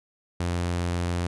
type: tone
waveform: sawtooth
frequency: 87.31 Hz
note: F2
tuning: in tune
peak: -21 dBFS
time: 0.4-1.27 s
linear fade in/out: 5 ms
effects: resampled to 24000 Hz